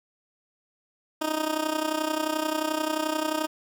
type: tone with amplitude modulation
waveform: 15% pulse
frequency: 311.1 Hz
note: D#4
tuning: in tune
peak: -16 dBFS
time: 1.21-3.47 s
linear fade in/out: 10 ms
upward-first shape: sine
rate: 31.4 Hz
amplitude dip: 75%
effects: none